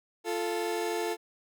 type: tone pair together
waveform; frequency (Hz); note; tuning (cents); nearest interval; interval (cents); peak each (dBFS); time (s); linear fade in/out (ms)
30% pulse; 347.3 / 440; F4 / A4; -10 / 0; major third; 410; -30 / -29; 0.24-1.17; 50
effects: none